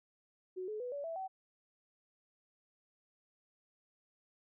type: tone with pitch steps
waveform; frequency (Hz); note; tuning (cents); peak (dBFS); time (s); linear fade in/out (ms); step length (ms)
sine; 370 / 427.5 / 493.9 / 570.6 / 659.3 / 761.7; F#4 / A4 / B4 / C#5 / E5 / G5; 0 / -50 / 0 / +50 / 0 / -50; -38; 0.56-1.28; 20; 120
effects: none